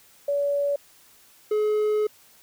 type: tone pair in turn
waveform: sine / triangle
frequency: 570 / 424.8 Hz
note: C#5 / G#4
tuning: +48 / +39 cents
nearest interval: perfect fourth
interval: 509 cents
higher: first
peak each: -21 / -18 dBFS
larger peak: second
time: 0.28-0.76 / 1.51-2.07 s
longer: second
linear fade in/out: 5 ms
effects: white hiss -55 dBFS RMS until 2.42 s